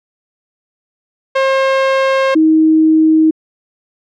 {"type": "tone pair in turn", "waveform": ["sawtooth", "sine"], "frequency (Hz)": [535, 315.9], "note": ["C5", "D#4"], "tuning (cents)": [38, 26], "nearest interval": "major sixth", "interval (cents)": 912, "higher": "first", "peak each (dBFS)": -6, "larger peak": "neither", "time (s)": [[1.35, 2.35], [2.35, 3.31]], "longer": "first", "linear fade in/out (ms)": 10, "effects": ["low-pass 3000 Hz 12 dB/octave"]}